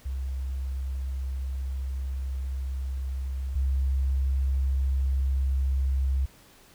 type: tone pair in turn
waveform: sine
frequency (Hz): 66.2 / 66.85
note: C2 / C2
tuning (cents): +21 / +38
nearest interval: unison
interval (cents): 17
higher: second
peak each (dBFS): -28 / -22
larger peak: second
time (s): 0.05-3.55 / 3.55-6.26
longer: first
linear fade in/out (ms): 10
effects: pink hiss -55 dBFS RMS until 6.74 s